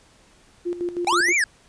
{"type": "tone with tremolo", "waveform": "sine", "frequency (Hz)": 350, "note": "F4", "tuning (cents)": 4, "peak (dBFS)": -22, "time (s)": [0.65, 1.33], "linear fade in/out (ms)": 20, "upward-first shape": "square", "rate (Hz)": 6.3, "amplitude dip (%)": 70}
{"type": "linear two-way sweep", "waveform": "square", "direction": "up then down", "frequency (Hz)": [740, 2407, 1588], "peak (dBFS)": -18, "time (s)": [1.07, 1.44], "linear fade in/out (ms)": 2, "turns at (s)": 1.35}
{"effects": ["pink hiss -55 dBFS RMS until 1.68 s", "resampled to 22050 Hz"]}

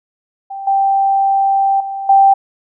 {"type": "tone with level steps", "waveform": "sine", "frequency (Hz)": 784, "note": "G5", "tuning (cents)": 0, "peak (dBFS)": [-23, -10, -20, -5], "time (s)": [0.5, 2.34], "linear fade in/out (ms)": 10, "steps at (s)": [0.67, 1.8, 2.09], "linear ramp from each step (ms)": 5, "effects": []}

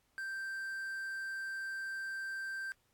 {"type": "tone with quantisation", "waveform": "triangle", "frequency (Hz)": 1568, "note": "G6", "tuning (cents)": 0, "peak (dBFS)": -36, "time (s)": [0.18, 2.72], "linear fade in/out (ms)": 0, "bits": 9, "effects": ["pink hiss -75 dBFS RMS until 2.93 s", "AAC 64 kbps"]}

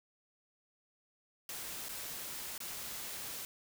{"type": "noise with dropouts", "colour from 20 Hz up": "white", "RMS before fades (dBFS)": -43, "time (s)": [1.49, 3.45], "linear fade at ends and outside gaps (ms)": 1, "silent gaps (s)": [[1.886, 1.891], [2.579, 2.603]], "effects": []}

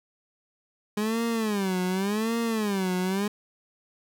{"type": "tone with vibrato", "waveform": "30% pulse", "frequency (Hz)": 205.6, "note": "G#3", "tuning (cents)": -17, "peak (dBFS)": -22, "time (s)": [0.97, 3.28], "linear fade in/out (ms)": 5, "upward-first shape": "sine", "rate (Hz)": 0.88, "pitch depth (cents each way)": 210, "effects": []}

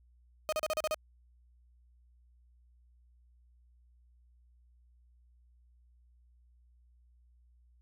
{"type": "tone bursts", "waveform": "35% pulse", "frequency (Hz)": 622.3, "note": "D#5", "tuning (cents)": 0, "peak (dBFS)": -28, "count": 7, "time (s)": [0.49, 0.944], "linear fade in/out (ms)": 0, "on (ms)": 34, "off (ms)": 36, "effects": ["added 60 Hz sine -61 dBFS peak until 7.81 s"]}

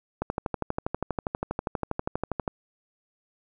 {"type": "click train", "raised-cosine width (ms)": 1, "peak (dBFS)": -13, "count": 29, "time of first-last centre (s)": [0.22, 2.478], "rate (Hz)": 12.4, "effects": []}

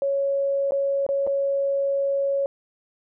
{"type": "tone with dropouts", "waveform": "sine", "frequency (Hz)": 554.4, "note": "C#5", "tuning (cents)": 0, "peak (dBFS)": -20, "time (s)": [0.02, 2.46], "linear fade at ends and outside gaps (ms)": 1, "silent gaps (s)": [[0.709, 0.72], [1.065, 1.089], [1.267, 1.273]], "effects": []}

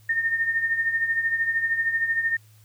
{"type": "tone with tremolo", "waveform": "sine", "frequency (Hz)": 1825, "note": "A#6", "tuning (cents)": -37, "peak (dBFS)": -18, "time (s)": [0.09, 2.37], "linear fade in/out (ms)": 5, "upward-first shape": "triangle", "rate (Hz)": 13, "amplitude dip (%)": 70, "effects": ["added 107 Hz sine -51 dBFS peak until 2.64 s", "white hiss -60 dBFS RMS until 2.64 s"]}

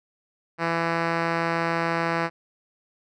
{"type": "tone with low-pass filter", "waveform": "5% pulse", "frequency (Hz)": 166.9, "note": "E3", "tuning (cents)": 22, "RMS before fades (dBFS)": -25, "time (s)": [0.58, 2.3], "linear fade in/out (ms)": 50, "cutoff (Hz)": 3000, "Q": 0.68, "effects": []}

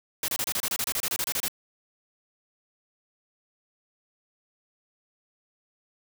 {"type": "noise bursts", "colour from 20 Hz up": "white", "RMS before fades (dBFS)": -28, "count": 16, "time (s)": [0.23, 1.482], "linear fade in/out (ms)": 2, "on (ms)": 52, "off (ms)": 28, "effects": []}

